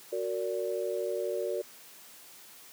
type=chord; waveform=sine; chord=Gb augmented; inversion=none; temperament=just; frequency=370 / 462.5 / 578.1 Hz; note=Gb4 / Bb4 / D5; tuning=0 / -14 / -27 cents; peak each=-34 dBFS; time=0.12-1.62 s; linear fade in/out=10 ms; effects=white hiss -52 dBFS RMS until 2.72 s + high-pass 150 Hz 12 dB/octave